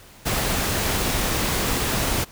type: noise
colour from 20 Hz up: pink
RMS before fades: -23 dBFS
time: 0.25-2.25 s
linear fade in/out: 20 ms
effects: pink hiss -47 dBFS RMS until 2.31 s